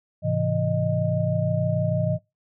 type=tone cluster; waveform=sine; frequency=107.8 / 134.2 / 166.6 / 619 Hz; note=A2 / C3 / E3 / D#5; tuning=-35 / +44 / +19 / -9 cents; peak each=-26 dBFS; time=0.22-2.19 s; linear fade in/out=50 ms; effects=noise-tail reverb RT60 0.2 s tail -21 dB re dry